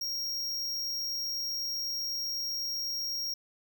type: tone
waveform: square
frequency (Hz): 5588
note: F8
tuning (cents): 0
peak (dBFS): -32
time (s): 0.01-3.34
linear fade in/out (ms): 5
effects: none